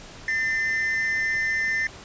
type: tone pair together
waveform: triangle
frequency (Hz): 1796.1 / 2054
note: A6 / C7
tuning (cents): +35 / -33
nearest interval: major second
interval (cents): 232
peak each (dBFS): -22 / -25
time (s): 0.28-1.87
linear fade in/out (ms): 2
effects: pink hiss -43 dBFS RMS until 2.04 s + resampled to 16000 Hz